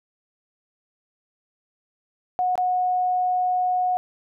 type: tone with dropouts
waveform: sine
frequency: 730 Hz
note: F#5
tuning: 24 cents flat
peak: -19 dBFS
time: 2.39-3.97 s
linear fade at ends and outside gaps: 0 ms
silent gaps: 2.555-2.578 s
effects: none